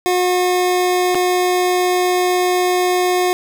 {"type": "tone with dropouts", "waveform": "25% pulse", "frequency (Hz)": 361.6, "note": "F#4", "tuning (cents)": -40, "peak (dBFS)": -10, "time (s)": [0.06, 3.33], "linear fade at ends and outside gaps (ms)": 0, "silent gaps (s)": [1.147, 1.153], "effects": []}